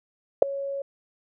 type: tone with ADSR envelope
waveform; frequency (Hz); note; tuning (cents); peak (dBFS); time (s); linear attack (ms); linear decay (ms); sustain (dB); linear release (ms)
sine; 554.4; C#5; 0; -5; 0.42-0.82; 5; 3; -23; 4
effects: none